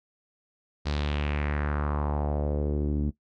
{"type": "tone with low-pass filter sweep", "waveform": "sawtooth", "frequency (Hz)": 73.42, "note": "D2", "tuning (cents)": 0, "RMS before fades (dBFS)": -28, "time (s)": [0.85, 3.11], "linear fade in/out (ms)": 20, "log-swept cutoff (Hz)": [4600, 250], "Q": 2.6, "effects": ["noise-tail reverb RT60 0.1 s tail -17 dB re dry"]}